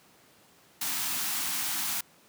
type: band-stop noise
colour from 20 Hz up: white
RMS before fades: -31 dBFS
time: 0.81-2.01 s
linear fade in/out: 5 ms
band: 330 to 710 Hz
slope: 48 dB/octave
effects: pink hiss -59 dBFS RMS until 2.28 s + high-pass 150 Hz 12 dB/octave